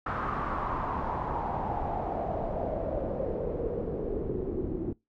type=noise with low-pass filter sweep; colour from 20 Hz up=pink; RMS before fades=-32 dBFS; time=0.06-4.93 s; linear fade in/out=5 ms; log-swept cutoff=1300 to 340 Hz; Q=4.3; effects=noise-tail reverb RT60 0.2 s tail -23 dB re dry